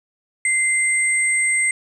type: tone pair together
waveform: sine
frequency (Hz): 2080 / 8320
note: C7 / C9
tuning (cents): -11 / -11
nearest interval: 2 octaves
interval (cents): 2400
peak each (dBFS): -17 / -21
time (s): 0.45-1.71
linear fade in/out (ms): 2
effects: none